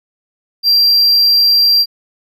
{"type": "tone", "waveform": "triangle", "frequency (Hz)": 4732, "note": "D8", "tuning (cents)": 12, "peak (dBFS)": -6, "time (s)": [0.63, 1.86], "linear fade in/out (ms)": 50, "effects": []}